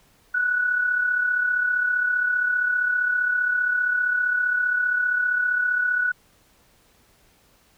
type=tone with amplitude modulation; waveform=sine; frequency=1475 Hz; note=F#6; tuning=6 cents flat; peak=-17 dBFS; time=0.34-6.12 s; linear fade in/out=10 ms; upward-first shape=sine; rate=35.2 Hz; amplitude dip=50%; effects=pink hiss -59 dBFS RMS until 7.77 s